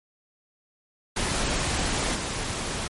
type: noise with level steps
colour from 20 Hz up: pink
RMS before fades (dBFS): -26 / -30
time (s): 1.16-2.88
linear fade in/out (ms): 10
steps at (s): 2.14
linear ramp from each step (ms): 20
effects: MP3 48 kbps